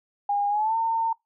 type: tone with pitch glide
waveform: sine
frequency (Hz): 813 to 907.3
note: G#5 to A#5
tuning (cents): -37 to -47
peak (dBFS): -21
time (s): 0.29-1.13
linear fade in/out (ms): 5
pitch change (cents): +190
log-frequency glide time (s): 0.49-0.76
effects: noise-tail reverb RT60 0.2 s tail -26 dB re dry